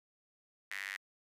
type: tone with high-pass filter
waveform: sawtooth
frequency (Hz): 98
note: G2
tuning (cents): 0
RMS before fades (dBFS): -42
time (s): 0.71-0.97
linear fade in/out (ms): 0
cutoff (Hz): 1900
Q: 6.1
effects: resampled to 32000 Hz